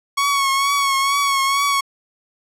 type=tone with vibrato; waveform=sawtooth; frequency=1108.7 Hz; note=C#6; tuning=in tune; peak=-12 dBFS; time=0.17-1.81 s; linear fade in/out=10 ms; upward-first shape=triangle; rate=2.2 Hz; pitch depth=45 cents each way; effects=low-pass 12000 Hz 12 dB/octave